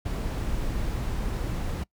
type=noise; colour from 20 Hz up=brown; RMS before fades=-29 dBFS; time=0.05-1.84 s; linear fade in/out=10 ms; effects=noise-tail reverb RT60 0.1 s tail -23 dB re dry